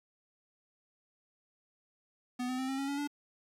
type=tone with pitch steps; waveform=square; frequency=248.4 / 254.8 / 261.4 / 268.1 / 275 / 282.1 / 289.3 Hz; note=B3 / C4 / C4 / C4 / C#4 / C#4 / D4; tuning=+10 / -46 / -1 / +42 / -14 / +30 / -26 cents; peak=-34 dBFS; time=2.39-3.076 s; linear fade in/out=10 ms; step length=98 ms; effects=low-pass 11000 Hz 12 dB/octave + 10-bit